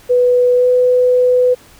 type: tone with pitch glide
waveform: sine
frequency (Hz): 494.1 to 499.3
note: B4 to B4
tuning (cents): +1 to +19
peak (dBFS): -8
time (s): 0.09-1.55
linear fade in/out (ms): 20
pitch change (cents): +18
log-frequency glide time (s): 0.56-0.66
effects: pink hiss -44 dBFS RMS until 1.79 s